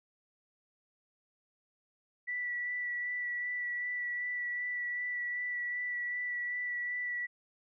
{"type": "tone with vibrato", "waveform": "sine", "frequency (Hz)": 1959, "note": "B6", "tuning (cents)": -15, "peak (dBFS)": -33, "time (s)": [2.27, 7.27], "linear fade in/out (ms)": 20, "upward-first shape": "sine", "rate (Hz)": 2.6, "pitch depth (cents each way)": 14, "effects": []}